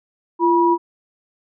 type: tone pair together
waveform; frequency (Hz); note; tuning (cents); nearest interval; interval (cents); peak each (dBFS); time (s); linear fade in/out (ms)
sine; 343 / 969; F4 / B5; -31 / -33; octave + tritone; 1798; -15; 0.39-0.78; 50
effects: none